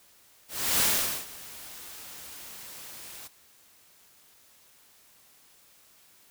white noise with ADSR envelope, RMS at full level -23 dBFS, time 0.48-3.28 s, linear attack 340 ms, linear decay 430 ms, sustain -21 dB, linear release 12 ms, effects white hiss -59 dBFS RMS until 6.3 s

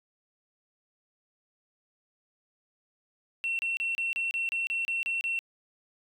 sine tone bursts, 2712 Hz, E7, 49 cents sharp, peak -26 dBFS, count 11, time 3.44-5.39 s, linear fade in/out 0 ms, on 150 ms, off 30 ms, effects tanh soft clip ceiling -24 dBFS

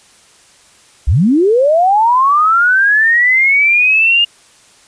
sine linear sweep, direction up, 49.57 to 2848 Hz, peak -7 dBFS, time 1.07-4.25 s, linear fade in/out 10 ms, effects white hiss -46 dBFS RMS until 4.87 s + resampled to 22050 Hz

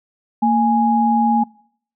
sine tone pair together, 229.3 / 830.6 Hz, A#3 / G#5, -28 / 0 cents, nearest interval octave + minor seventh, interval 2228 cents, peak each -15 dBFS, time 0.42-1.44 s, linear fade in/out 10 ms, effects noise-tail reverb RT60 0.6 s tail -24 dB re dry

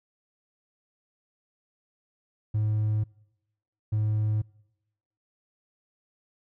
triangle tone pair in turn, 107.1 / 107.1 Hz, A2 / A2, -46 / -46 cents, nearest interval unison, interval 0 cents, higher neither, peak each -20 dBFS, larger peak neither, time 2.54-3.04 / 3.92-4.42 s, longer neither, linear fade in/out 10 ms, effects noise-tail reverb RT60 0.9 s tail -26 dB re dry + tanh soft clip ceiling -17 dBFS

